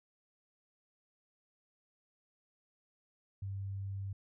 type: tone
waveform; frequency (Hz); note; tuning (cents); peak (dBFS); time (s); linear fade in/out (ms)
sine; 98; G2; 0; -37; 3.42-4.13; 5
effects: none